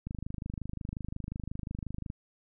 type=click train; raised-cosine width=5 ms; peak=-24 dBFS; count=53; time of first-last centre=0.07-2.101 s; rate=25.6 Hz; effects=none